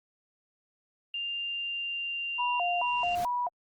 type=tone with pitch glide; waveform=sine; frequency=2796 to 2778 Hz; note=F7 to F7; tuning=+1 to -10 cents; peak=-31 dBFS; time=1.14-3.15 s; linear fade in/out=2 ms; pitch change=-11 cents; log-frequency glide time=1.3-2.54 s
type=tone with vibrato; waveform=sine; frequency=830.6 Hz; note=G#5; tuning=in tune; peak=-27 dBFS; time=2.38-3.49 s; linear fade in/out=20 ms; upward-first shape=square; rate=2.3 Hz; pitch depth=280 cents each way
type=noise with exponential growth; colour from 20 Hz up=pink; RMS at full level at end=-39 dBFS; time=2.6-3.25 s; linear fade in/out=2 ms; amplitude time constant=140 ms
effects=Opus 24 kbps